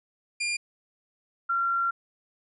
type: tone pair in turn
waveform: sawtooth / sine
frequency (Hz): 2400 / 1373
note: D7 / F6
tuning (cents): +37 / -30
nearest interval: minor seventh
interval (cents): 967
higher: first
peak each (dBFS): -23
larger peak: neither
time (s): 0.4-0.57 / 1.49-1.91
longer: second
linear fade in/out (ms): 10
effects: resampled to 24000 Hz